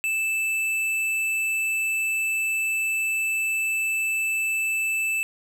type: tone with tanh clipping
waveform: sine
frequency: 2637 Hz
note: E7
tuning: in tune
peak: -24 dBFS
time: 0.04-5.23 s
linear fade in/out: 0 ms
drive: 13 dB
effects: none